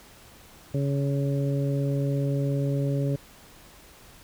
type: harmonic tone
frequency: 139.8 Hz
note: C#3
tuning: 15 cents sharp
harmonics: 1 / 2 / 3 / 4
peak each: -24 / -31 / -34 / -34 dBFS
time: 0.74-3.16 s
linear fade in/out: 5 ms
effects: pink hiss -51 dBFS RMS until 4.23 s